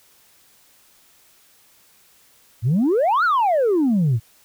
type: exponential two-way sweep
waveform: sine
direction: up then down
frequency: 103.83 to 1483 to 103.83 Hz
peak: -13 dBFS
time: 2.62-4.2 s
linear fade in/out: 50 ms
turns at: 3.24 s
effects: tanh soft clip ceiling -13 dBFS + white hiss -55 dBFS RMS until 4.44 s